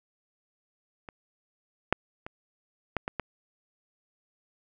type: clicks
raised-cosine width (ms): 0.5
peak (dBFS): -26 / -6 / -23 / -12 / -16 / -15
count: 6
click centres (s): 1.088 / 1.926 / 2.265 / 2.967 / 3.079 / 3.197
effects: none